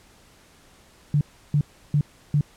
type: tone bursts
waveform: sine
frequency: 146.83 Hz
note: D3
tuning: in tune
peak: -16 dBFS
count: 4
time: 1.14-2.41 s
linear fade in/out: 2 ms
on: 70 ms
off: 330 ms
effects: pink hiss -54 dBFS RMS until 2.56 s + low-pass 11000 Hz 12 dB/octave